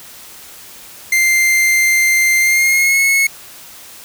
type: tone with pitch glide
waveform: 45% pulse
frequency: 2093 to 2186 Hz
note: C7 to C#7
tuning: 0 to -25 cents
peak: -10 dBFS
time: 1.12-3.27 s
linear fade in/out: 5 ms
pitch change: +75 cents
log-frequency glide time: 2.4-3.01 s
effects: white hiss -37 dBFS RMS until 4.04 s